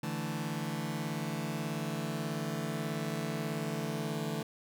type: chord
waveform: sawtooth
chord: D suspended second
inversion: none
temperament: just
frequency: 146.83 / 165.19 / 220.2 Hz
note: D3 / E3 / A3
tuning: 0 / +4 / +2 cents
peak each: -34 dBFS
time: 0.03-4.43 s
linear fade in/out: 5 ms
effects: none